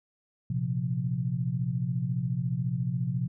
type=chord; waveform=sine; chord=Bb suspended second; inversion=none; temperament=equal; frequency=116.54 / 130.81 / 174.61 Hz; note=Bb2 / C3 / F3; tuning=0 / 0 / 0 cents; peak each=-33 / -29 / -32 dBFS; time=0.5-3.28 s; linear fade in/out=5 ms; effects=none